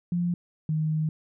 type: tone pair in turn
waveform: sine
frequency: 174.61 / 155.87 Hz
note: F3 / D#3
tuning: 0 / +3 cents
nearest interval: major second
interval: 197 cents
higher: first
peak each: -23 dBFS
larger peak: neither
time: 0.12-0.34 / 0.69-1.09 s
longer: second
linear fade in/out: 2 ms
effects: none